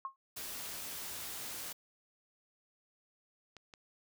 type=tone with exponential decay; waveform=sine; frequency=1076 Hz; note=C6; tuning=48 cents sharp; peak=-33 dBFS; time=0.05-0.16 s; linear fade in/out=1 ms; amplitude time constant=22 ms
type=noise; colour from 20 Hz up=white; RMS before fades=-43 dBFS; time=0.36-1.73 s; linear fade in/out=10 ms
type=clicks; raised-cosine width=0.2 ms; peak=-34 dBFS; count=2; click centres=3.567 / 3.738 s
effects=none